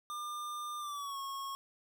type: tone with pitch glide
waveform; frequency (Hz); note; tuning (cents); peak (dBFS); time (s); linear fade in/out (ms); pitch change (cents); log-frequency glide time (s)
square; 1200 to 1094.1; D6 to C#6; +37 to -23; -39; 0.1-1.55; 0; -160; 0.79-1.19
effects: none